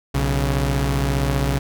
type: tone pair together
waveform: sawtooth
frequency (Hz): 61.74 / 138.6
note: B1 / C#3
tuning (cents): 0 / 0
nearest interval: octave + major second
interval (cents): 1400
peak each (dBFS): -17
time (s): 0.14-1.59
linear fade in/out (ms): 10
effects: none